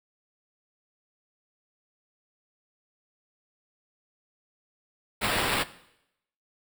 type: noise with sample-and-hold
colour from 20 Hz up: white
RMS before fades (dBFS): -27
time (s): 5.21-5.64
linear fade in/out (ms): 20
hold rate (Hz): 6300
effects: noise-tail reverb RT60 0.8 s tail -17 dB re dry